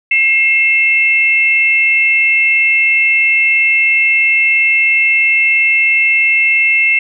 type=tone pair together; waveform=sine; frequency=2141 / 2663 Hz; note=C7 / E7; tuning=+39 / +17 cents; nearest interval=major third; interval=378 cents; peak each=-11 dBFS; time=0.11-6.99 s; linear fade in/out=5 ms; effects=none